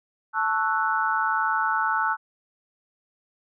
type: chord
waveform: sine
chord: F# minor seventh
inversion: first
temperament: equal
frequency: 880 / 1108.7 / 1318.5 / 1480 Hz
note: A5 / C#6 / E6 / F#6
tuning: 0 / 0 / 0 / 0 cents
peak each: -26 / -30 / -26 / -26 dBFS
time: 0.33-2.17 s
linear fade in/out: 50 ms
effects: none